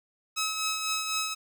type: tone with tremolo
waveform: 10% pulse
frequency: 1285 Hz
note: E6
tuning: 45 cents flat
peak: -18 dBFS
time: 0.36-1.35 s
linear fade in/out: 20 ms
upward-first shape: triangle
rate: 4 Hz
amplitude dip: 50%
effects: none